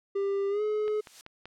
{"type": "tone with pitch glide", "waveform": "triangle", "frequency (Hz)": [396.5, 425], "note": ["G4", "G#4"], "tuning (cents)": [20, 40], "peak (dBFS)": -24, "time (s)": [0.15, 1.01], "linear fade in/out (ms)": 10, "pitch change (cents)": 120, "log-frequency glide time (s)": [0.49, 0.62]}
{"type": "noise with exponential growth", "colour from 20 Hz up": "blue", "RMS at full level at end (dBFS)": -41, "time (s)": [0.7, 1.21], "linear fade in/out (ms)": 0, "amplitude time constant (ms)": 110}
{"type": "click train", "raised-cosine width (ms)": 0.3, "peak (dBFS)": -28, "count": 4, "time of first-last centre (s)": [0.88, 1.456], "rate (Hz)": 5.21}
{"effects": ["low-pass 7000 Hz 12 dB/octave"]}